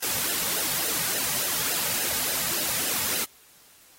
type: noise with flanger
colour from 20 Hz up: white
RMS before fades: -27 dBFS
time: 0.02-3.25 s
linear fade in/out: 10 ms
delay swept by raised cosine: 0.86 to 2.96 ms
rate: 3.5 Hz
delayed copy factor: -0.75
effects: white hiss -55 dBFS RMS until 3.98 s + AAC 48 kbps